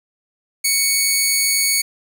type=tone; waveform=10% pulse; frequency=2226 Hz; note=C#7; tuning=7 cents sharp; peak=-6 dBFS; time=0.64-1.82 s; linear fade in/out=10 ms; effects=8-bit